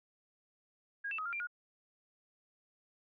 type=tone with pitch steps; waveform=sine; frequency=1633 / 2660 / 1263 / 1395 / 2374 / 1436 Hz; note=G#6 / E7 / D#6 / F6 / D7 / F6; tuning=-30 / +15 / +26 / -2 / +18 / +48 cents; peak=-36 dBFS; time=1.04-1.472 s; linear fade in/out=10 ms; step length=72 ms; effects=none